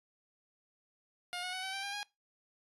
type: tone with pitch steps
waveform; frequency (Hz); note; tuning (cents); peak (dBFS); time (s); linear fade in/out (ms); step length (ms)
10% pulse; 712 / 729.1 / 746.5 / 764.4 / 782.7 / 801.5 / 820.7; F5 / F#5 / F#5 / G5 / G5 / G5 / G#5; +33 / -26 / +15 / -44 / -3 / +38 / -21; -29; 1.33-2.03; 0; 100
effects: noise-tail reverb RT60 0.2 s tail -21 dB re dry + resampled to 24000 Hz